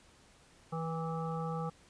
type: harmonic tone with a mistuned harmonic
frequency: 162.6 Hz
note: E3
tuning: 23 cents flat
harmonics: 1 / 3 / 5 / 7 / 8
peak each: -36 / -41 / -42 / -44 / -47 dBFS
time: 0.72-1.7 s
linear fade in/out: 10 ms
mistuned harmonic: 7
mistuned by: +40 cents
effects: pink hiss -62 dBFS RMS until 1.89 s + resampled to 22050 Hz